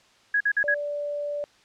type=tone bursts; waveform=sine; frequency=1663 Hz; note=G#6; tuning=2 cents sharp; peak=-19 dBFS; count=4; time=0.34-0.744 s; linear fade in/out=5 ms; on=65 ms; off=48 ms
type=tone; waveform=sine; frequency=583 Hz; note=D5; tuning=13 cents flat; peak=-27 dBFS; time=0.64-1.44 s; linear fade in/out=0 ms
effects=white hiss -58 dBFS RMS until 1.64 s + low-pass 5000 Hz 12 dB/octave